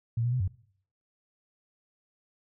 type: tone with pitch steps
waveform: sine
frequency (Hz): 115.8 / 121 / 127.1 / 93.3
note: A#2 / B2 / C3 / F#2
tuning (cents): -11 / -35 / -50 / +15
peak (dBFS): -25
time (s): 0.17-0.478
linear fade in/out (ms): 5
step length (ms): 77
effects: noise-tail reverb RT60 0.6 s tail -21 dB re dry